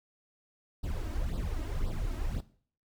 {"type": "noise with flanger", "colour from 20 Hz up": "brown", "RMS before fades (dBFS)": -33, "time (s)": [0.83, 2.41], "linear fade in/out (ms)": 10, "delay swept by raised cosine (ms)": [0.22, 3.22], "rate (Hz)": 1.9, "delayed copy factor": 1, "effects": ["noise-tail reverb RT60 0.5 s tail -17 dB re dry"]}